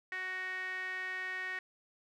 sawtooth tone with band-pass filter, 372 Hz, F#4, 9 cents sharp, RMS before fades -39 dBFS, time 0.12-1.59 s, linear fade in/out 2 ms, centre 1900 Hz, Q 6.8, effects none

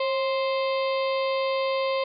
harmonic tone with a mistuned harmonic, 523.3 Hz, C5, in tune, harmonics 1 / 2 / 4 / 5 / 6 / 7 / 8 / 9, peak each -24 / -30 / -36 / -38 / -40 / -41 / -42 / -43 dBFS, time 0-2.04 s, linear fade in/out 5 ms, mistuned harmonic 1, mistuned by +44 cents, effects none

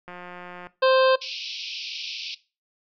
click train, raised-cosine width 0.5 ms, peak -25 dBFS, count 106, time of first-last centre 0.08-0.67 s, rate 178 Hz
harmonic tone, 523.3 Hz, C5, in tune, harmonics 1 / 2 / 3 / 5 / 6 / 7 / 8 / 9, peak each -17 / -23 / -27 / -31 / -33 / -34 / -35 / -36 dBFS, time 0.82-1.16 s, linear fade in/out 10 ms
pink band-pass noise, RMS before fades -34 dBFS, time 1.21-2.35 s, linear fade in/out 10 ms, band 2400 to 5500 Hz, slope 96 dB/octave
effects noise-tail reverb RT60 0.3 s tail -18 dB re dry

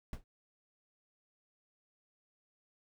brown noise with exponential decay, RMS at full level -34 dBFS, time 0.13-0.24 s, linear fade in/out 1 ms, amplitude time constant 23 ms, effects none

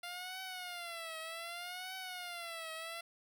10% pulse tone with vibrato, 696 Hz, F5, 6 cents flat, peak -34 dBFS, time 0.03-3.01 s, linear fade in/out 5 ms, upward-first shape triangle, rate 0.65 Hz, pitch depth 150 cents each way, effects none

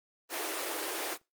pink high-pass noise, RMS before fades -35 dBFS, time 0.29-1.18 s, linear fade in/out 50 ms, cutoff 300 Hz, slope 96 dB/octave, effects noise-tail reverb RT60 0.2 s tail -20 dB re dry + Opus 24 kbps

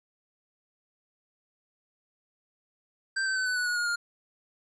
square tone with pitch steps, 1568 / 1544.6 / 1521.6 / 1498.9 / 1476.6 / 1454.6 / 1432.9 / 1411.5 Hz, G6 / G6 / F#6 / F#6 / F#6 / F#6 / F6 / F6, 0 / -26 / +48 / +22 / -4 / -30 / +44 / +18 cents, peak -27 dBFS, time 3.16-3.96 s, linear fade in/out 10 ms, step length 100 ms, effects resampled to 22050 Hz

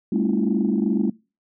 sine tone cluster, 201.5 / 224.1 / 275.5 / 322.5 / 350.7 Hz, G3 / A3 / C#4 / E4 / F4, +48 / +32 / -11 / -38 / +7 cents, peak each -22 / -22 / -26 / -26 / -28 dBFS, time 0.12-1.1 s, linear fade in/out 5 ms, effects noise-tail reverb RT60 0.3 s tail -23 dB re dry + tanh soft clip ceiling -10 dBFS

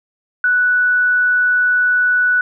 sine tone, 1480 Hz, F#6, in tune, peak -11 dBFS, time 0.44-2.41 s, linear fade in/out 2 ms, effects none

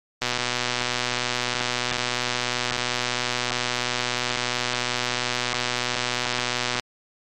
click train, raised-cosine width 0.2 ms, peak -6 dBFS, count 810, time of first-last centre 0.22-6.797 s, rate 123 Hz, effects MP3 64 kbps

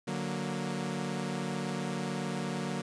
sawtooth chord, D augmented, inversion none, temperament equal with one note detuned, 146.83 / 185 / 233.8 Hz, D3 / F#3 / A#3, 0 / 0 / +5 cents, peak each -34 / -32 / -33 dBFS, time 0.07-2.82 s, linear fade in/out 10 ms, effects resampled to 22050 Hz + 11-bit

